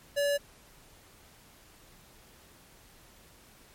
square tone, 572 Hz, D5, 46 cents flat, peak -26 dBFS, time 0.16-0.38 s, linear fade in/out 20 ms, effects pink hiss -57 dBFS RMS until 3.74 s + MP3 64 kbps

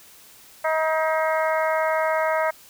harmonic tone with a mistuned harmonic, 317 Hz, D#4, 32 cents sharp, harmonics 2 / 3 / 4 / 5 / 6 / 7, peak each -22 / -26 / -28 / -30 / -32 / -33 dBFS, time 0.64-2.51 s, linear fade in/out 10 ms, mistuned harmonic 7, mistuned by -55 cents, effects white hiss -49 dBFS RMS until 2.69 s

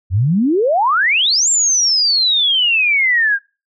sine exponential two-way sweep, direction up then down, 84 to 7520 to 1575 Hz, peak -11 dBFS, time 0.1-3.39 s, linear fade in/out 50 ms, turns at 1.49 s, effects noise-tail reverb RT60 0.3 s tail -24 dB re dry

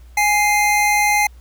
square tone pair together, 830.6 / 2093 Hz, G#5 / C7, 0 / 0 cents, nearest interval octave + major third, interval 1600 cents, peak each -17 dBFS, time 0.17-1.27 s, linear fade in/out 5 ms, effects added 60 Hz sine -39 dBFS peak until 1.4 s + pink hiss -56 dBFS RMS until 1.4 s

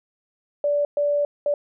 sine tone bursts at uneven times, 581 Hz, D5, 19 cents flat, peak -18 dBFS, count 3, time 0.64-0.85 / 0.97-1.25 / 1.46-1.54 s, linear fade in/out 2 ms, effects none

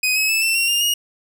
sawtooth tone with pitch steps, 2506 / 2563 / 2621 / 2681 / 2742 / 2805 / 2869 Hz, D#7 / E7 / E7 / E7 / F7 / F7 / F7, +12 / -49 / -11 / +29 / -32 / +7 / +46 cents, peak -13 dBFS, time 0.03-0.94 s, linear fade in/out 5 ms, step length 130 ms, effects none

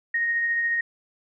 sine tone with tremolo, 1864.7 Hz, A#6, in tune, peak -20 dBFS, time 0.14-0.81 s, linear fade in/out 5 ms, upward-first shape triangle, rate 14 Hz, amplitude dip 30%, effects none

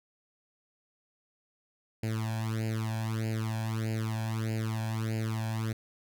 sawtooth tone with flanger, 111 Hz, A2, 16 cents sharp, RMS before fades -32 dBFS, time 2.03-5.73 s, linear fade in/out 5 ms, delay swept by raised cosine 0.42 to 1.23 ms, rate 1.6 Hz, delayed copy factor +1, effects none

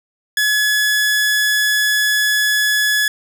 sawtooth tone, 1700 Hz, G#6, 40 cents sharp, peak -10 dBFS, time 0.37-3.08 s, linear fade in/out 2 ms, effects none

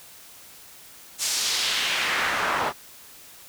pink noise with band-pass filter sweep, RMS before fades -25 dBFS, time 1.18-2.73 s, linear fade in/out 50 ms, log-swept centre 7300 to 890 Hz, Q 1.4, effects white hiss -47 dBFS RMS until 3.48 s

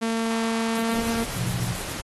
sawtooth tone with pitch glide, 226.9 to 229.5 Hz, A#3 to A#3, -47 to -27 cents, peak -19 dBFS, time 0.01-1.25 s, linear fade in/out 20 ms, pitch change +20 cents, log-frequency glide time 0.77-1.02 s
violet noise with tremolo, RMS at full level -34 dBFS, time 0.75-1.93 s, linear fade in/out 0 ms, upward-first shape square, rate 7 Hz, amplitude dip 75%
pink noise, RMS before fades -32 dBFS, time 0.93-2.02 s, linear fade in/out 20 ms
sine chord, Bb suspended second, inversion none, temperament equal with one note detuned, 116.54 / 130.81 / 178.28 Hz, Bb2 / C3 / F3, 0 / 0 / +36 cents, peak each -27 / -30 / -30 dBFS, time 1.35-1.76 s, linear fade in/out 20 ms
effects AAC 32 kbps

